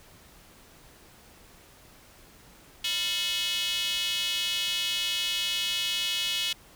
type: tone with high-pass filter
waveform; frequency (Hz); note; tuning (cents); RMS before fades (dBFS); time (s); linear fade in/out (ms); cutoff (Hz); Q
square; 197; G3; +9; -29; 2.84-6.53; 5; 3100; 4.2
effects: pink hiss -54 dBFS RMS until 6.75 s